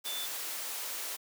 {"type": "tone in noise", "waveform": "sine", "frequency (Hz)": 3520, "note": "A7", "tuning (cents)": 0, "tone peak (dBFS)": -37, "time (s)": [0.05, 0.27], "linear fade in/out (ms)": 20, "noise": "white", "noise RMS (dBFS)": -38, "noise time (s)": [0.04, 1.17], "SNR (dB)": -2, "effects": ["high-pass 400 Hz 12 dB/octave"]}